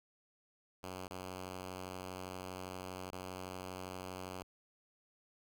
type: tone with dropouts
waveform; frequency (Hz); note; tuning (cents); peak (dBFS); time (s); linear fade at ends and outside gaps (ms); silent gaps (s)
5% pulse; 92.5; F#2; 0; -32; 0.83-4.43; 5; 1.08-1.107 / 3.106-3.124
effects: none